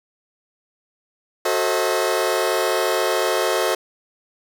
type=chord; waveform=sawtooth; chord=F# diminished seventh; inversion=none; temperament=just; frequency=370 / 444 / 532.8 / 639.4 Hz; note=F#4 / A4 / C5 / Eb5; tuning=0 / +16 / +31 / +47 cents; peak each=-20 dBFS; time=1.45-3.75 s; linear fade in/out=5 ms; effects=none